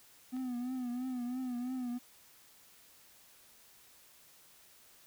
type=tone with vibrato; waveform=triangle; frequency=250 Hz; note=B3; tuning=21 cents sharp; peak=-33 dBFS; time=0.32-1.99 s; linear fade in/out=20 ms; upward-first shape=triangle; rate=3 Hz; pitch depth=80 cents each way
type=click; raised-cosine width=0.3 ms; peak=-40 dBFS; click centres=0.366 s
effects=white hiss -61 dBFS RMS until 5.06 s